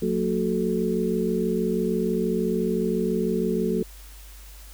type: tone cluster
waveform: sine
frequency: 181.7 / 228.1 / 369.8 / 436 Hz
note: F#3 / A#3 / F#4 / A4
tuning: -31 / -37 / -1 / -16 cents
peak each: -27 dBFS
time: 0.02-3.83 s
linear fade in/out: 5 ms
effects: added 50 Hz sine -42 dBFS peak until 4.73 s + white hiss -49 dBFS RMS until 4.73 s